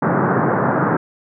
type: band-pass noise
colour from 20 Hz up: pink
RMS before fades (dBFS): -17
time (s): 0.02-0.97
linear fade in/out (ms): 5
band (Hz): 120 to 1600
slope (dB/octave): 48
effects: none